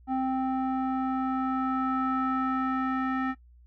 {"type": "tone with low-pass filter sweep", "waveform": "square", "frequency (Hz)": 261.6, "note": "C4", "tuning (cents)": 0, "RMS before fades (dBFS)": -28, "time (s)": [0.07, 3.35], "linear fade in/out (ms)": 50, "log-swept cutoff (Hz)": [940, 1600], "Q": 4.7, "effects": ["noise-tail reverb RT60 0.1 s tail -18 dB re dry", "added 60 Hz sine -52 dBFS peak until 3.66 s"]}